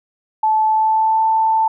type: tone with pitch glide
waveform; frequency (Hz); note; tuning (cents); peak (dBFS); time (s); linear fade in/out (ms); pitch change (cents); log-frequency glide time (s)
sine; 870 to 885.7; A5 to A5; -20 to +11; -12; 0.43-1.68; 5; +31; 0.66-1.24
effects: none